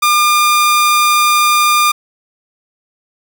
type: tone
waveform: sawtooth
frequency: 1204 Hz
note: D6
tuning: 43 cents sharp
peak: -5 dBFS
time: 0.02-1.92 s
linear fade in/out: 10 ms
effects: none